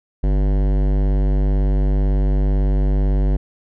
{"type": "tone with hard clipping", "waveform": "sine", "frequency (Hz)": 49, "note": "G1", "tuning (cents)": 0, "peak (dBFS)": -16, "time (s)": [0.23, 3.37], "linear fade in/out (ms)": 10, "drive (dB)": 18, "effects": []}